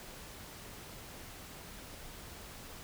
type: silence
effects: pink hiss -49 dBFS RMS until 2.83 s